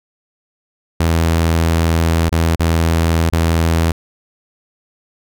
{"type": "tone with dropouts", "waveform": "sawtooth", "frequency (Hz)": 82.41, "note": "E2", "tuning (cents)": 0, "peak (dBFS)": -8, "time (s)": [1, 3.92], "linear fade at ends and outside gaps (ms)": 5, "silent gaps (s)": [[2.294, 2.319], [2.558, 2.595], [3.3, 3.325]], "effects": []}